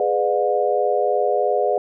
sine chord, G# diminished seventh, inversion none, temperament just, 415.3 / 498.4 / 598 / 717.6 Hz, G#4 / B4 / D5 / F5, 0 / +16 / +31 / +47 cents, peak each -22 dBFS, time 0-1.78 s, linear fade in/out 2 ms, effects none

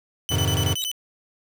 sawtooth tone bursts, 3006 Hz, F#7, 27 cents sharp, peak -22 dBFS, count 7, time 0.29-0.915 s, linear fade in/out 0 ms, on 67 ms, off 26 ms
square chord, F minor seventh, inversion none, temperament equal, 87.31 / 103.83 / 130.81 / 155.56 Hz, F2 / Ab2 / C3 / Eb3, 0 / 0 / 0 / 0 cents, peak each -26 / -26 / -28 / -30 dBFS, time 0.3-0.75 s, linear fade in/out 20 ms
sawtooth tone with exponential growth, 3814 Hz, A#7, 39 cents sharp, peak -17 dBFS, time 0.76-0.84 s, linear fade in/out 0 ms, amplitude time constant 16 ms
effects none

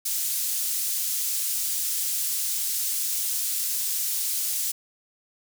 pink high-pass noise, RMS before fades -27 dBFS, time 0.05-4.72 s, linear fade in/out 10 ms, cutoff 7200 Hz, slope 12 dB/octave, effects none

